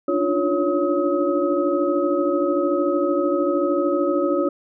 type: tone cluster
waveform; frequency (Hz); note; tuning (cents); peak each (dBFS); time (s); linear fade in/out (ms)
sine; 289.9 / 303.1 / 350.9 / 558 / 1270; D4 / D#4 / F4 / C#5 / D#6; -22 / -45 / +8 / +11 / +35; -25 / -26 / -22 / -22 / -28; 0.08-4.49; 5
effects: none